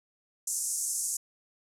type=band-pass noise; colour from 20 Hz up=pink; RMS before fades=-32 dBFS; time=0.47-1.17 s; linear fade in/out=5 ms; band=6200 to 11000 Hz; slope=48 dB/octave; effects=none